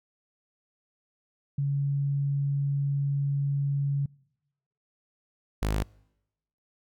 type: tone pair in turn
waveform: sine / sawtooth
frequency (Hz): 140.6 / 52.29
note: C#3 / G#1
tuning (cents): +25 / +13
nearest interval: octave + perfect fourth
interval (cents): 1712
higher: first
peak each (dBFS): -24 / -21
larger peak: second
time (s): 1.58-4.06 / 5.62-5.83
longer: first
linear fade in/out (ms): 5
effects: noise-tail reverb RT60 0.9 s tail -26 dB re dry